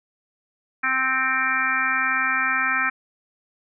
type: harmonic tone with a mistuned harmonic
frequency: 261.6 Hz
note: C4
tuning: in tune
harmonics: 1 / 3 / 4 / 5 / 6 / 7 / 8 / 9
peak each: -37 / -35 / -33 / -25 / -25 / -25 / -35 / -26 dBFS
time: 0.83-2.9 s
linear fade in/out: 10 ms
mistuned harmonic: 8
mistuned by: +52 cents
effects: none